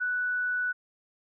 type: tone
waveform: sine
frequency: 1482 Hz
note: F#6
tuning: 2 cents sharp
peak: -26 dBFS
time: 0-0.73 s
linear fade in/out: 20 ms
effects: none